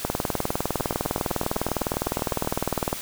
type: two click trains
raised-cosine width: 1 ms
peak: -9 / -16 dBFS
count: 58 / 14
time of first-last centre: 0.05-2.929 / 0.8-2.448 s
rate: 19.8 / 7.89 Hz
effects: white hiss -35 dBFS RMS until 3.01 s